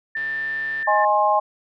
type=tone; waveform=sine; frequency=1783 Hz; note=A6; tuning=22 cents sharp; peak=-23 dBFS; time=0.15-1.05 s; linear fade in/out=5 ms
type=click train; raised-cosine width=0.3 ms; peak=-26 dBFS; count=95; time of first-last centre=0.17-0.827 s; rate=143 Hz
type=chord; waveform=sine; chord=Ab major; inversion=second; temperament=equal with one note detuned; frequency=622.3 / 830.6 / 1061.7 Hz; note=Eb5 / Ab5 / C6; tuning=0 / 0 / +25 cents; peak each=-21 / -18 / -20 dBFS; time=0.87-1.4 s; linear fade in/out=10 ms
effects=none